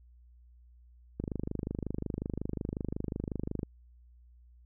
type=click train; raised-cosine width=3 ms; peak=-21 dBFS; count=63; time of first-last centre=1.2-3.631 s; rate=25.5 Hz; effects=added 60 Hz sine -55 dBFS peak until 4.65 s